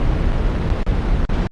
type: noise with dropouts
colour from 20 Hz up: brown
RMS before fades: -17 dBFS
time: 0-1.47 s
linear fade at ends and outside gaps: 0 ms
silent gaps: 0.321-0.327 / 0.691-0.702 / 0.83-0.865 / 1.251-1.292 s
effects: low-pass 4000 Hz 12 dB/octave + Opus 32 kbps